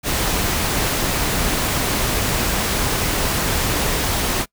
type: noise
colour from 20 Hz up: pink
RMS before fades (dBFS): -20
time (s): 0.03-4.46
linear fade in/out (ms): 50
effects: noise-tail reverb RT60 0.1 s tail -24 dB re dry